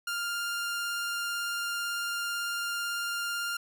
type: tone with vibrato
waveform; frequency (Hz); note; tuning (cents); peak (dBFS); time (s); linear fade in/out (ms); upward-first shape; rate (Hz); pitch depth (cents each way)
sawtooth; 1400; F6; +4; -27; 0.07-3.57; 5; triangle; 18; 10
effects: none

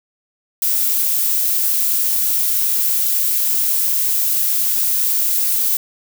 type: noise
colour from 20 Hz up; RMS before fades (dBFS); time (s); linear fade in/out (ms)
violet; -17; 0.62-5.77; 2
effects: none

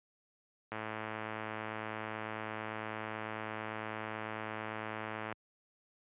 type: click train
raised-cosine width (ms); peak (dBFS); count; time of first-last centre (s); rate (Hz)
0.5; -24; 503; 0.72-5.326; 109
effects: high-pass 80 Hz 12 dB/octave + resampled to 8000 Hz

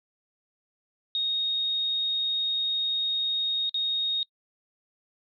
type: tone with dropouts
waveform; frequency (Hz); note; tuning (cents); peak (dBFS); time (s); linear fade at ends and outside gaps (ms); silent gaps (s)
sine; 3729; A#7; 0; -24; 1.15-4.23; 1; 3.694-3.743
effects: noise-tail reverb RT60 0.1 s tail -26 dB re dry

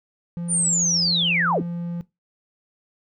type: tone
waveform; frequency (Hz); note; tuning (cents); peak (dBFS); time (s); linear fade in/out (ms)
triangle; 172; F3; -26; -24; 0.37-2.01; 0
type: linear sweep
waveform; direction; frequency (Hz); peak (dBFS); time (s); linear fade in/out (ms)
sine; down; 9397 to 49.53; -18; 0.48-1.63; 50
effects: noise-tail reverb RT60 0.2 s tail -19 dB re dry

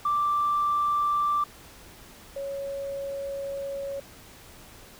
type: tone pair in turn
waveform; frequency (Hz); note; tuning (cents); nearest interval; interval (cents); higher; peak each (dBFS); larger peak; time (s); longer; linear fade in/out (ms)
sine; 1174.7 / 554.4; D6 / C#5; 0 / 0; octave + minor second; 1300; first; -21 / -30; first; 0.05-1.44 / 2.36-4; second; 5
effects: tanh soft clip ceiling -17 dBFS + pink hiss -49 dBFS RMS until 4.99 s

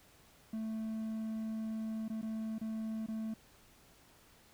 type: tone with dropouts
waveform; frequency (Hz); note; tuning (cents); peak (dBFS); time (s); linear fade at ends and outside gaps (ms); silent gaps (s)
triangle; 220.5; A3; +4; -34; 0.53-3.34; 5; 2.082-2.099 / 2.215-2.227 / 2.584-2.612 / 3.063-3.084
effects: pink hiss -63 dBFS RMS until 4.53 s

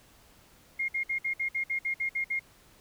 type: tone bursts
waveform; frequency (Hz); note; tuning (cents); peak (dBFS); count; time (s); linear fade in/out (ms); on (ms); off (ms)
sine; 2134; C7; +34; -27; 11; 0.79-2.395; 10; 95; 56
effects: pink hiss -59 dBFS RMS until 2.8 s

